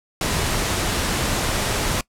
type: noise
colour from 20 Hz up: pink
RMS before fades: -22 dBFS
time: 0.21-2.01 s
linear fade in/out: 2 ms
effects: noise-tail reverb RT60 0.1 s tail -22 dB re dry + low-pass 11000 Hz 12 dB/octave